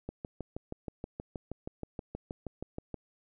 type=click train; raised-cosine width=2 ms; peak=-24 dBFS; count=19; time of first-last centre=0.09-2.943 s; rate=6.31 Hz; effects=none